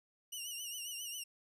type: tone with vibrato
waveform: 15% pulse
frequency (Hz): 2884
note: F#7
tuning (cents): -45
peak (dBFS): -34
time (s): 0.32-1.24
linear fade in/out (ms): 10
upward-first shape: triangle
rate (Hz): 7.4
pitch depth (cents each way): 92
effects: none